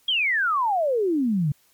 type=exponential sweep; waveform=sine; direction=down; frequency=3322 to 137.3 Hz; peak=-19 dBFS; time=0.08-1.52 s; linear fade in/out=5 ms; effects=white hiss -61 dBFS RMS until 1.73 s + MP3 96 kbps